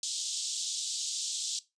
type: band-pass noise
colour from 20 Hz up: white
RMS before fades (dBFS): -35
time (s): 0.03-1.59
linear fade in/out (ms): 2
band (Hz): 3300 to 8100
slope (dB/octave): 48
effects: noise-tail reverb RT60 0.2 s tail -17 dB re dry + resampled to 22050 Hz